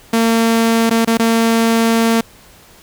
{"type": "tone with dropouts", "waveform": "sawtooth", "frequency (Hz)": 227.9, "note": "A#3", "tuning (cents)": -39, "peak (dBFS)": -7, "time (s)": [0.13, 2.21], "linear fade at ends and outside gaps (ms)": 5, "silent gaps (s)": [[0.897, 0.908], [1.049, 1.074], [1.173, 1.194]], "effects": ["pink hiss -44 dBFS RMS until 2.82 s"]}